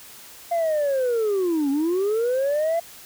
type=linear two-way sweep; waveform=sine; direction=down then up; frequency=696 to 270 to 684 Hz; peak=-17 dBFS; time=0.51-2.8 s; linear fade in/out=10 ms; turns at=1.7 s; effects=tanh soft clip ceiling -18 dBFS + white hiss -44 dBFS RMS until 3.05 s